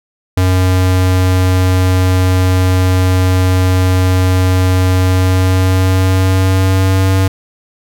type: tone with pitch glide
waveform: square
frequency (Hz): 92.4 to 95.05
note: F#2 to F#2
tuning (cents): -2 to +47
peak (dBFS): -9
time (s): 0.37-7.28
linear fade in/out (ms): 5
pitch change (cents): +49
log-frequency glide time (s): 4.99-7.16
effects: none